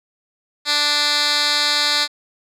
10% pulse tone with band-pass filter, 293.7 Hz, D4, in tune, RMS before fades -18 dBFS, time 0.65-2.08 s, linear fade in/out 50 ms, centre 4000 Hz, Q 2.1, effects none

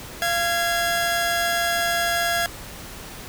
sawtooth tone pair together, 688 / 1653.5 Hz, F5 / G#6, -26 / -8 cents, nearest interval octave + minor third, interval 1518 cents, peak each -19 / -20 dBFS, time 0.22-2.46 s, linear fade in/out 0 ms, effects pink hiss -38 dBFS RMS until 3.28 s

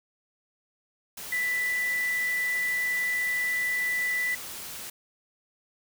sine tone in noise, 1980 Hz, B6, 4 cents sharp, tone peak -25 dBFS, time 1.32-4.35 s, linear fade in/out 5 ms, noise white, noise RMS -39 dBFS, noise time 1.17-4.9 s, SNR +11 dB, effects none

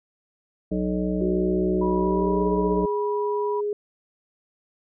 harmonic tone, 61.5 Hz, B1, 7 cents flat, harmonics 1 / 3 / 5 / 7 / 9 / 10, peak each -32 / -25 / -28 / -31 / -38 / -33 dBFS, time 0.71-2.86 s, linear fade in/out 10 ms
sine tone with pitch glide, 369.5 to 414.7 Hz, F#4 to G#4, -2 to -3 cents, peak -23 dBFS, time 1.21-3.73 s, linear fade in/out 2 ms, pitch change +199 cents, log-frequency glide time 1.95-2.49 s
sine tone, 975 Hz, B5, 23 cents flat, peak -28 dBFS, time 1.81-3.61 s, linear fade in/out 10 ms
effects none

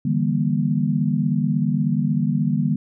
sine chord, E half-diminished seventh, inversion third, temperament just, 148.33 / 164.81 / 197.78 / 237.3 Hz, D3 / E3 / G3 / Bb3, +18 / 0 / +16 / +31 cents, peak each -22 / -25 / -23 / -23 dBFS, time 0.05-2.76 s, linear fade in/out 5 ms, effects none

